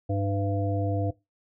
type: harmonic tone with a mistuned harmonic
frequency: 100 Hz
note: G2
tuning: 35 cents sharp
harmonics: 1 / 3 / 5 / 7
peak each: -26 / -31 / -33 / -34 dBFS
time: 0.09-1.11 s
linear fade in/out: 10 ms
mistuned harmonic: 7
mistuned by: -43 cents
effects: noise-tail reverb RT60 0.2 s tail -18 dB re dry